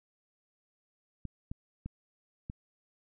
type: clicks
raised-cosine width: 5 ms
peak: -26 dBFS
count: 4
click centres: 1.253 / 1.515 / 1.86 / 2.499 s
effects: none